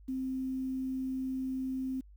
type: tone with quantisation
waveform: sine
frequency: 261.6 Hz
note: C4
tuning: in tune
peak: -32 dBFS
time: 0.08-2.01 s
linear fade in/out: 10 ms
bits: 10
effects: added 50 Hz sine -52 dBFS peak until 2.16 s